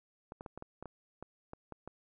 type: clicks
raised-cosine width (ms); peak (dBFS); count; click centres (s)
1; -30; 11; 0.321 / 0.409 / 0.462 / 0.576 / 0.624 / 0.826 / 0.857 / 1.226 / 1.534 / 1.723 / 1.876
effects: none